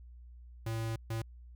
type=tone bursts at uneven times; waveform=square; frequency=112.8 Hz; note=A2; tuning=44 cents sharp; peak=-34 dBFS; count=2; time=0.66-0.96 / 1.1-1.22 s; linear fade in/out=5 ms; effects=added 60 Hz sine -49 dBFS peak until 1.55 s